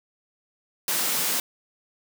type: high-pass noise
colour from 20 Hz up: white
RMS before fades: -25 dBFS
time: 0.88-1.4 s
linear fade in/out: 2 ms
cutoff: 140 Hz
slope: 96 dB/octave
effects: none